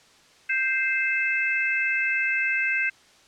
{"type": "harmonic tone", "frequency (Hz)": 523.3, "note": "C5", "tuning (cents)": 0, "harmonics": [3, 4, 5], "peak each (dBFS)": [-26, -26, -26], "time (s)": [0.49, 2.9], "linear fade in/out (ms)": 10, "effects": ["white hiss -55 dBFS RMS until 3.27 s", "low-pass 6000 Hz 12 dB/octave"]}